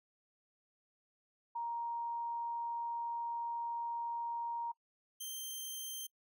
sine / 10% pulse tone pair in turn, 937 / 3143 Hz, A#5 / G7, +9 / +4 cents, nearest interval octave + major sixth, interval 2095 cents, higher second, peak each -36 / -33 dBFS, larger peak second, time 1.55-4.72 / 5.2-6.07 s, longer first, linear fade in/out 10 ms, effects noise-tail reverb RT60 0.1 s tail -24 dB re dry

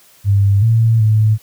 sine tone with pitch steps, 99.7 / 113.4 / 108.3 Hz, G2 / A#2 / A2, +30 / -47 / -27 cents, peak -8 dBFS, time 0.24-1.38 s, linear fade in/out 50 ms, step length 380 ms, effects white hiss -48 dBFS RMS until 1.42 s + high-pass 60 Hz 12 dB/octave

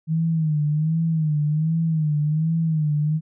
sine tone with vibrato, 156.3 Hz, D#3, 8 cents sharp, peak -18 dBFS, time 0.07-3.21 s, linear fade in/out 50 ms, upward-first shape sine, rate 1.3 Hz, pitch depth 89 cents each way, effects none

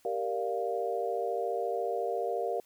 sine chord, G minor seventh, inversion none, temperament equal, 392 / 466.2 / 587.3 / 698.5 Hz, G4 / Bb4 / D5 / F5, 0 / 0 / 0 / 0 cents, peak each -36 / -33 / -37 / -34 dBFS, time 0.05-2.6 s, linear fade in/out 2 ms, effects white hiss -65 dBFS RMS until 2.65 s

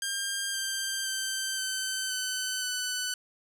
10% pulse tone with pitch steps, 1600 / 1578.9 / 1558 / 1537.5 / 1517.2 / 1497.2 Hz, G6 / G6 / G6 / G6 / F#6 / F#6, +35 / +12 / -11 / -34 / +43 / +20 cents, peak -21 dBFS, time 0.02-3.14 s, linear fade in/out 2 ms, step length 520 ms, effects none

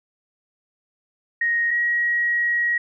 sine tone pair in turn, 1872 / 1900.3 Hz, A#6 / A#6, +7 / +33 cents, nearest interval unison, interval 26 cents, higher second, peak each -18 dBFS, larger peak neither, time 1.41-1.71 / 1.71-2.78 s, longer second, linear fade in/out 5 ms, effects none

